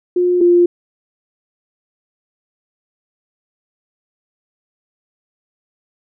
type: tone pair in turn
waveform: sine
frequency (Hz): 357 / 349.9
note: F4 / F4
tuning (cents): +38 / +3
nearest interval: unison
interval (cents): 35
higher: first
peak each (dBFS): -11 / -7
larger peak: second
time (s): 0.16-0.41 / 0.41-0.66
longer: neither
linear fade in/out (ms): 5
effects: none